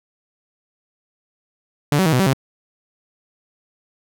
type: tone with pitch steps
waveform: sawtooth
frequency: 145.7 / 189.4 / 159.5 / 126.1 / 192.4 / 134.1 Hz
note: D3 / F#3 / D#3 / B2 / G3 / C3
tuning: -13 / +41 / +43 / +36 / -32 / +43 cents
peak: -10 dBFS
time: 1.92-2.334 s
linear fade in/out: 2 ms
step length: 69 ms
effects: none